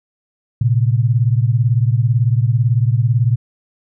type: beating tone pair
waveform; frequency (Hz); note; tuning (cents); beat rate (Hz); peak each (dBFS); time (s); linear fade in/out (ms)
sine; 114.1 / 132.1; A#2 / C3; -37 / +17; 18; -13 / -16; 0.61-3.36; 5
effects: none